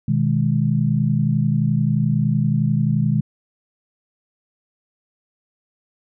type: chord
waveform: sine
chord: G# minor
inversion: first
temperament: just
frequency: 124.59 / 155.74 / 207.7 Hz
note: B2 / D#3 / G#3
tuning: +16 / +2 / 0 cents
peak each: -20 / -19 / -21 dBFS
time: 0.08-3.21 s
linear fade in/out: 5 ms
effects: none